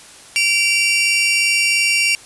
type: tone pair together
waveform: sawtooth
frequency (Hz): 2323 / 2763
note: D7 / F7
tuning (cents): -20 / -19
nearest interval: minor third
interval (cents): 301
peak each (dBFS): -13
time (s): 0.36-2.15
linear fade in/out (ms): 0
effects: white hiss -41 dBFS RMS until 2.25 s + resampled to 24000 Hz